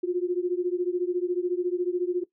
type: beating tone pair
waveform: sine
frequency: 351.5 / 365.5 Hz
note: F4 / F#4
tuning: +11 / -21 cents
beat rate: 14 Hz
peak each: -26 / -27 dBFS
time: 0.03-2.24 s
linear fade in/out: 10 ms
effects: noise-tail reverb RT60 0.1 s tail -18 dB re dry